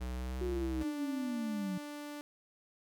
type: tone with pitch glide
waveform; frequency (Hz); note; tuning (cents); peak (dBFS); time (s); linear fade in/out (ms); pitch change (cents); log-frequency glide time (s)
square; 62.5 to 65.04; B1 to C2; +21 to -10; -37; 0-0.84; 20; +69; 0.16-0.51
type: linear sweep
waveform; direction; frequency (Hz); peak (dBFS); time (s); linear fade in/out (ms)
sine; down; 367.6 to 180; -34; 0.41-1.78; 5
type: tone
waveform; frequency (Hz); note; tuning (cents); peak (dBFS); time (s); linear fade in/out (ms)
sawtooth; 293.5; D4; -1; -38; 0.81-2.21; 0
effects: none

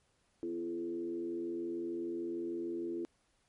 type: tone with frequency modulation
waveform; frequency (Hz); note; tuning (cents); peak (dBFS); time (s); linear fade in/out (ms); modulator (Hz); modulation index
sine; 340; F4; -46; -35; 0.43-3.05; 0; 86.6; 0.7
effects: pink hiss -74 dBFS RMS until 3.48 s + MP3 48 kbps

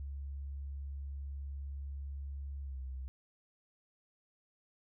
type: tone with pitch glide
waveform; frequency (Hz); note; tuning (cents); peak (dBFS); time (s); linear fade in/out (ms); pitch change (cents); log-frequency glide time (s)
sine; 69.6 to 65.32; C#2 to C2; +8 to -2; -39; 0-3.08; 0; -110; 2.63-2.79
effects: none

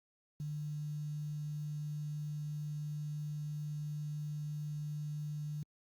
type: tone with quantisation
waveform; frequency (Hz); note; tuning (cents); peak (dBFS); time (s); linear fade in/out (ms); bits
sine; 149.5; D3; +31; -37; 0.4-5.63; 2; 10
effects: Opus 48 kbps

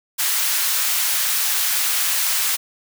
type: high-pass noise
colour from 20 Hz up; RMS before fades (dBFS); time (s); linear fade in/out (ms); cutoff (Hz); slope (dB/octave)
white; -20; 0.18-2.57; 20; 1100; 12
effects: none

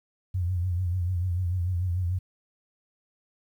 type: tone with vibrato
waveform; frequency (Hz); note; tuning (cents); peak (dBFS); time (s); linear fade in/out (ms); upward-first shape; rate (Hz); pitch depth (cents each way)
sine; 89.6; F2; +45; -24; 0.34-2.19; 10; triangle; 6.8; 92
effects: 10-bit

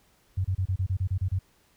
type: tone bursts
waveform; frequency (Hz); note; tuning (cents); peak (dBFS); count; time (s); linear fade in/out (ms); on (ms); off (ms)
sine; 93.8; F#2; +24; -23; 10; 0.37-1.391; 10; 76; 29
effects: pink hiss -64 dBFS RMS until 1.76 s

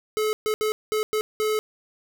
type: tone bursts at uneven times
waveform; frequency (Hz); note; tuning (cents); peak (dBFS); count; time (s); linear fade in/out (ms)
square; 430; A4; -40; -22; 6; 0.17-0.33 / 0.46-0.54 / 0.61-0.72 / 0.92-1.03 / 1.13-1.21 / 1.4-1.59; 0
effects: none

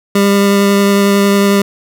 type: tone with vibrato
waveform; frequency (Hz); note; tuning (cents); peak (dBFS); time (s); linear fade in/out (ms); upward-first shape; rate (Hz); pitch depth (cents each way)
25% pulse; 200; G3; +35; -4; 0.15-1.62; 5; triangle; 11; 11
effects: none

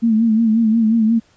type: tone with vibrato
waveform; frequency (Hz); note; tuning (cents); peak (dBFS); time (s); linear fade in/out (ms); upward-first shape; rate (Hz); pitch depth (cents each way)
sine; 223.8; A3; +30; -11; 0.02-1.2; 20; sine; 5.6; 64
effects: pink hiss -55 dBFS RMS until 1.36 s + resampled to 16000 Hz

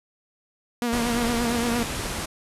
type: tone with vibrato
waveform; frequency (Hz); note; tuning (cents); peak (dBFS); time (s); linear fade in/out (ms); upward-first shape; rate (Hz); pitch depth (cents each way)
sawtooth; 236.5; A#3; +25; -19; 0.82-1.83; 0; triangle; 8.7; 55
type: low-pass noise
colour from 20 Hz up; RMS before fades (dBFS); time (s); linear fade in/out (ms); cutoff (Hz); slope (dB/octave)
pink; -30; 0.92-2.26; 10; 12000; 48
effects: resampled to 32000 Hz

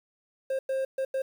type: tone bursts at uneven times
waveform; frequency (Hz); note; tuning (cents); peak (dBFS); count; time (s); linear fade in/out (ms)
triangle; 532; C5; +29; -24; 4; 0.5-0.59 / 0.69-0.85 / 0.98-1.05 / 1.14-1.22; 5
effects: 9-bit

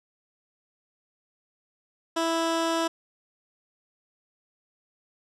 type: tone with low-pass filter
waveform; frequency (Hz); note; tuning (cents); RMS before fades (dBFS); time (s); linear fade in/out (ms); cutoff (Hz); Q
15% pulse; 329.6; E4; 0; -26; 2.16-2.88; 10; 8100; 0.85
effects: none

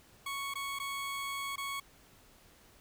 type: tone with dropouts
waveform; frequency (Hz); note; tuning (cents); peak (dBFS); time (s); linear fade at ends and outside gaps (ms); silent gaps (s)
20% pulse; 1108.7; C#6; 0; -31; 0.26-1.8; 5; 0.539-0.554 / 0.789-0.798 / 1.559-1.579
effects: pink hiss -61 dBFS RMS until 2.8 s

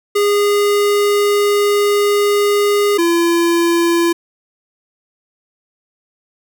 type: tone pair in turn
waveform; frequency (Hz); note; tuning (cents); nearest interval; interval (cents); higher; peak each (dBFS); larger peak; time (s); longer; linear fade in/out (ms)
square; 409.7 / 339.8; G#4 / F4; -24 / -47; minor third; 323; first; -12; neither; 0.15-2.98 / 2.98-4.13; first; 10
effects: none

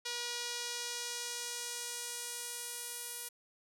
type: tone with band-pass filter sweep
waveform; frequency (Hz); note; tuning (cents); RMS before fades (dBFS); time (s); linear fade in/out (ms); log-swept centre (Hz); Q
sawtooth; 480.4; B4; -48; -41; 0.05-3.29; 10; 4800 to 11000; 1.2
effects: none

